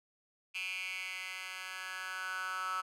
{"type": "tone with high-pass filter sweep", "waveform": "10% pulse", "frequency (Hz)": 186.3, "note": "F#3", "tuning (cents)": 12, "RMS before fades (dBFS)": -40, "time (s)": [0.54, 2.82], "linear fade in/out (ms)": 20, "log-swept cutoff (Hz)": [2500, 1300], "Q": 8.3, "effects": ["low-pass 12000 Hz 12 dB/octave"]}